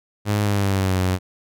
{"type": "tone with pitch glide", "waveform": "sawtooth", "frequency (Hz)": [103.83, 92.5], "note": ["G#2", "F#2"], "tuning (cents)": [0, 0], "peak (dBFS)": -14, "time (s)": [0.25, 1.19], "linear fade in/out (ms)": 50, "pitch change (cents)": -200, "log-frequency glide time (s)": [0.42, 0.98], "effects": []}